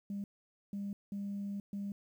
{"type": "tone bursts at uneven times", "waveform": "sine", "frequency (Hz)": 200.7, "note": "G3", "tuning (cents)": 41, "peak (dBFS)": -35, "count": 4, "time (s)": [[0.1, 0.24], [0.73, 0.93], [1.12, 1.6], [1.73, 1.92]], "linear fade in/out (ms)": 2, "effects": ["tanh soft clip ceiling -33 dBFS", "11-bit"]}